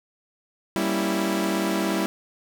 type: chord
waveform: sawtooth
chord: G diminished seventh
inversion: none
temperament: equal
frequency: 196 / 233.1 / 277.2 / 329.6 Hz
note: G3 / Bb3 / Db4 / Fb4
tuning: 0 / 0 / 0 / 0 cents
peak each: -22 / -28 / -28 / -22 dBFS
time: 0.76-2.06 s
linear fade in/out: 0 ms
effects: none